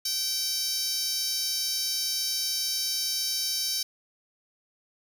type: tone with high-pass filter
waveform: 10% pulse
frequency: 773 Hz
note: G5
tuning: 24 cents flat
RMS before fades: -29 dBFS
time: 0.05-3.83 s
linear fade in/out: 5 ms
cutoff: 5700 Hz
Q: 2.7
effects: none